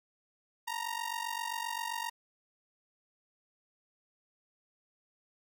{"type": "ring-modulated tone", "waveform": "sawtooth", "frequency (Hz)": 932.3, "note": "A#5", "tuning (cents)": 0, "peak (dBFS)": -28, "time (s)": [0.67, 2.1], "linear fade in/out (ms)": 10, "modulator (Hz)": 23.8, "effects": []}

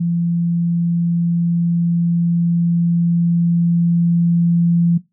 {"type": "tone with level ramp", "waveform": "sine", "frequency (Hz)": 170.6, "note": "F3", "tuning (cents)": -40, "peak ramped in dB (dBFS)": [-15, -11], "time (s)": [0, 4.98], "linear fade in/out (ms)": 10, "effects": ["noise-tail reverb RT60 0.2 s tail -18 dB re dry"]}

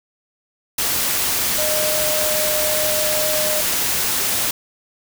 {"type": "tone in noise", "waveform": "sine", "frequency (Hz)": 613, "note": "D#5", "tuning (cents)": -26, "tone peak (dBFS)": -22, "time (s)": [1.58, 3.61], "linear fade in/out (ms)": 5, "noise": "white", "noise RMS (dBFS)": -20, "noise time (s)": [0.78, 4.51], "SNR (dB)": -5, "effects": []}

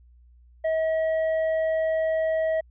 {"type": "tone with hard clipping", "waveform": "sine", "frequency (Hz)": 640, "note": "D#5", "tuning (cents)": 49, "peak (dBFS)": -23, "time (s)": [0.64, 2.61], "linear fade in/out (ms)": 10, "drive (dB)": 5, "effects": ["added 60 Hz sine -51 dBFS peak until 2.7 s", "resampled to 8000 Hz"]}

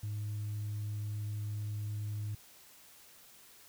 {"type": "tone", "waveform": "sine", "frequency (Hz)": 104.8, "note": "G#2", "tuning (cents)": 16, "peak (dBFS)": -33, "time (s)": [0.03, 2.35], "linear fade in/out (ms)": 5, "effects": ["tanh soft clip ceiling -33 dBFS", "white hiss -58 dBFS RMS until 3.68 s"]}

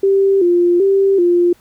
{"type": "tone with vibrato", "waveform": "sine", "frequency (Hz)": 370, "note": "F#4", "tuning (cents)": 0, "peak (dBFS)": -9, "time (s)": [0.03, 1.53], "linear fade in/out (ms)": 5, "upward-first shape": "square", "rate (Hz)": 1.3, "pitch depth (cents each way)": 97, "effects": ["pink hiss -52 dBFS RMS until 1.6 s"]}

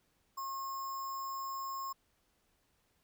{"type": "tone with sample-and-hold", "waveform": "sine", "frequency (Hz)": 1080, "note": "C#6", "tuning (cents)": -45, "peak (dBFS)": -37, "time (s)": [0.37, 1.93], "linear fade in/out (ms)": 10, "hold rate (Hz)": 6300, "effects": ["pink hiss -75 dBFS RMS until 3.03 s"]}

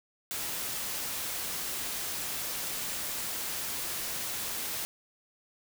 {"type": "noise", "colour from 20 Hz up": "white", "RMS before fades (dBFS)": -35, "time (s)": [0.31, 4.85], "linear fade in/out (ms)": 0, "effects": []}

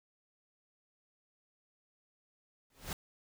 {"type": "noise with exponential growth", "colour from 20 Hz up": "pink", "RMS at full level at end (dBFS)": -35, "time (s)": [2.7, 2.93], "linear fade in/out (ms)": 2, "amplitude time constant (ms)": 48, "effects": []}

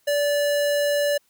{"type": "tone", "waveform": "square", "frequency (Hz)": 580, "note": "D5", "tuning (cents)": -22, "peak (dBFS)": -20, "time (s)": [0.07, 1.18], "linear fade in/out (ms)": 10, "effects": ["white hiss -65 dBFS RMS until 1.29 s"]}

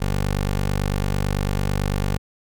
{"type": "tone", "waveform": "15% pulse", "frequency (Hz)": 49, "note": "G1", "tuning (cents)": 0, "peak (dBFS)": -14, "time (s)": [0, 2.18], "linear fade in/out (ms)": 20, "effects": []}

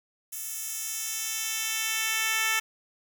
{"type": "tone with high-pass filter sweep", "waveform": "10% pulse", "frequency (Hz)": 442.1, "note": "A4", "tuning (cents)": 8, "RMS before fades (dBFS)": -30, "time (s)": [0.32, 2.6], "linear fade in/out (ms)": 10, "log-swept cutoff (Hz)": [10000, 1700], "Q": 0.81, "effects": []}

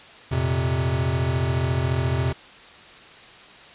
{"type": "chord", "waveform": "square", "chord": "F suspended fourth", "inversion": "none", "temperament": "equal", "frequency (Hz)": [87.31, 116.54, 130.81], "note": ["F2", "Bb2", "C3"], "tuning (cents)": [0, 0, 0], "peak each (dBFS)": [-26, -29, -24], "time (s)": [0.31, 2.33], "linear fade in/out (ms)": 10, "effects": ["white hiss -45 dBFS RMS until 3.74 s", "resampled to 8000 Hz"]}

